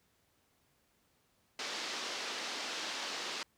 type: band-pass noise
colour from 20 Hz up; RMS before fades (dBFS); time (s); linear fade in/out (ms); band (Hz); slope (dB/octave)
white; -40; 1.59-3.43; 2; 240 to 5400; 24
effects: pink hiss -73 dBFS RMS until 3.57 s + high-pass 60 Hz 12 dB/octave